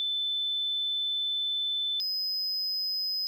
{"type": "tone pair in turn", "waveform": ["sine", "triangle"], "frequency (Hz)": [3520, 5045], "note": ["A7", "D#8"], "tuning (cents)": [0, 23], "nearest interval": "tritone", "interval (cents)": 623, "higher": "second", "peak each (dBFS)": -27, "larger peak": "neither", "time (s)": [[0, 2], [2, 3.27]], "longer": "first", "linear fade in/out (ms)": 0, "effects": ["10-bit"]}